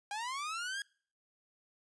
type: linear sweep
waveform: sawtooth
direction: up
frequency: 796 to 1661.2 Hz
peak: -33 dBFS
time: 0.11-0.82 s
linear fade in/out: 2 ms
effects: noise-tail reverb RT60 0.5 s tail -26 dB re dry + resampled to 22050 Hz